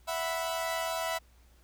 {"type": "chord", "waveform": "sawtooth", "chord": "E suspended second", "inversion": "none", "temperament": "equal", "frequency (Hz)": [659.3, 740, 987.8], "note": ["E5", "F#5", "B5"], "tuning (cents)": [0, 0, 0], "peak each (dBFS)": [-29, -35, -33], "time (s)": [0.07, 1.19], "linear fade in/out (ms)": 20, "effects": ["added 60 Hz sine -58 dBFS peak until 1.63 s", "pink hiss -66 dBFS RMS until 1.63 s"]}